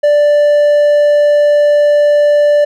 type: tone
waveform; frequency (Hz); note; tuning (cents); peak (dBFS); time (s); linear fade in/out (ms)
triangle; 587.3; D5; 0; -4; 0.03-2.65; 10
effects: none